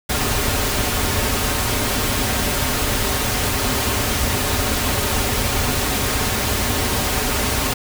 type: noise with comb filter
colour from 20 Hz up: pink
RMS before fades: -20 dBFS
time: 0.09-7.74 s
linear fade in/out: 10 ms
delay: 6 ms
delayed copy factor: -0.55
effects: none